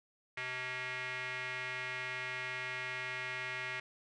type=tone with band-pass filter; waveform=square; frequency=127.3 Hz; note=C3; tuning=47 cents flat; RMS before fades=-40 dBFS; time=0.37-3.8 s; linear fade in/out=5 ms; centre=2100 Hz; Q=3.4; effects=resampled to 22050 Hz